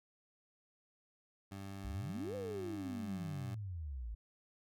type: tone with pitch glide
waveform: 20% pulse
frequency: 98 to 96.21 Hz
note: G2 to G2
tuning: 0 to -32 cents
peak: -40 dBFS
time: 1.51-3.55 s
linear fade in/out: 10 ms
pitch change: -32 cents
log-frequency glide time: 2.69-3.23 s
type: exponential two-way sweep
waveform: sine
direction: up then down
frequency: 51.91 to 523.3 to 51.91 Hz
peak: -40 dBFS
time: 1.84-4.15 s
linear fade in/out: 10 ms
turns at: 2.35 s
effects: none